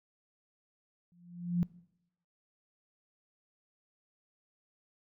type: tone with exponential growth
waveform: sine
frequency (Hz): 174.61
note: F3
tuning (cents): 0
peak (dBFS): -23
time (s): 1.12-1.63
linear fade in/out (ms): 0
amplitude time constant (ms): 110
effects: noise-tail reverb RT60 0.8 s tail -22 dB re dry